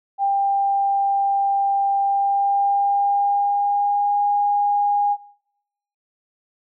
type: tone with pitch glide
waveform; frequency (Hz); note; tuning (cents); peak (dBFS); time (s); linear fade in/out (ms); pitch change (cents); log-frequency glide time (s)
sine; 794 to 817.3; G5 to G#5; +22 to -28; -16; 0.18-5.17; 50; +50; 2-4.21
effects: noise-tail reverb RT60 0.9 s tail -23 dB re dry